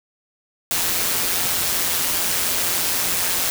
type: noise with amplitude modulation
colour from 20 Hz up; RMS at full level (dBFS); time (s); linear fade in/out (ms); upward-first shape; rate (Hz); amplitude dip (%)
white; -19; 0.71-3.5; 0; sine; 176; 50
effects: none